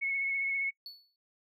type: tone with vibrato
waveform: sine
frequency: 2196 Hz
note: C#7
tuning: 17 cents flat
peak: -29 dBFS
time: 0.01-0.71 s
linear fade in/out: 20 ms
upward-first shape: sine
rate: 15 Hz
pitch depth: 19 cents each way
type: tone with exponential decay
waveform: triangle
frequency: 4435 Hz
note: C#8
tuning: in tune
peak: -38 dBFS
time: 0.86-1.16 s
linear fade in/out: 1 ms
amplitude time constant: 64 ms
effects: noise-tail reverb RT60 0.1 s tail -24 dB re dry